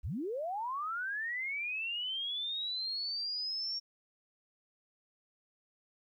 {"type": "linear sweep", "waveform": "sine", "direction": "up", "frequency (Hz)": [39.77, 5550], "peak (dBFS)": -34, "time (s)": [0.03, 3.8], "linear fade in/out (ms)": 20, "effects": ["12-bit"]}